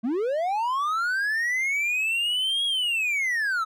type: linear two-way sweep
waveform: triangle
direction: up then down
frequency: 210 to 3322 to 1265 Hz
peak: -21 dBFS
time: 0.03-3.65 s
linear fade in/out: 20 ms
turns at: 2.65 s
effects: none